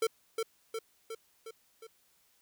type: tone with echo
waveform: square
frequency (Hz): 450.2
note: A4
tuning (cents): +40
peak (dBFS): -27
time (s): 0.02-0.07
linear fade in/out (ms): 5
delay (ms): 360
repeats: 5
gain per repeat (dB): -4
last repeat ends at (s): 1.87
effects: white hiss -69 dBFS RMS until 2.41 s